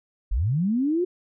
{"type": "linear sweep", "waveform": "sine", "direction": "up", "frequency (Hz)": [36.73, 370], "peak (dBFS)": -20, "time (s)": [0.31, 1.05], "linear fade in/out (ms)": 10, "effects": []}